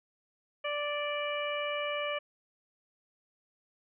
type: harmonic tone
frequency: 586 Hz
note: D5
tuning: 4 cents flat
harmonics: 1 / 2 / 3 / 4 / 5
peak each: -34 / -38 / -42 / -38 / -40 dBFS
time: 0.64-2.19 s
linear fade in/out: 10 ms
effects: none